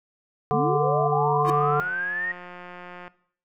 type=harmonic tone; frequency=146.83 Hz; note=D3; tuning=in tune; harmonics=1 / 3 / 5 / 7 / 8; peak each=-26 / -24 / -24 / -30 / -29 dBFS; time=0.51-1.8 s; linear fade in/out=0 ms
type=linear sweep; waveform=sine; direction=up; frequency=196 to 1891 Hz; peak=-25 dBFS; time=0.53-2.32 s; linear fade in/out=5 ms
type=tone with exponential growth; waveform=square; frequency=340 Hz; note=F4; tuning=46 cents flat; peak=-23 dBFS; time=1.42-1.5 s; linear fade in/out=1 ms; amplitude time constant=17 ms
type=click train; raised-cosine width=0.5 ms; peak=-26 dBFS; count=291; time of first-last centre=1.45-3.079 s; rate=178 Hz
effects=noise-tail reverb RT60 0.6 s tail -18 dB re dry